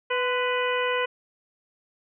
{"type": "harmonic tone with a mistuned harmonic", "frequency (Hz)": 495.5, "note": "B4", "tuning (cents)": 6, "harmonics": [1, 2, 3, 4, 5, 6], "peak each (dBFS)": [-26, -29, -31, -32, -33, -34], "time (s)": [0.1, 1.06], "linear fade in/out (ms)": 10, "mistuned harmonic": 2, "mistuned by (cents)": 48, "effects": []}